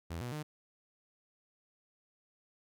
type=tone with pitch steps; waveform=sawtooth; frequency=83.3 / 121.9 / 151.6 Hz; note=E2 / B2 / D#3; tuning=+19 / -22 / -45 cents; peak=-34 dBFS; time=0.1-0.43 s; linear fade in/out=10 ms; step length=110 ms; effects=none